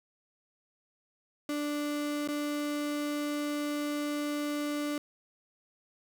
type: tone with dropouts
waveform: 35% pulse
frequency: 293.7 Hz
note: D4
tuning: in tune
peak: -29 dBFS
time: 1.49-4.98 s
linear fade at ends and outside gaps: 2 ms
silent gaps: 2.276-2.286 s
effects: none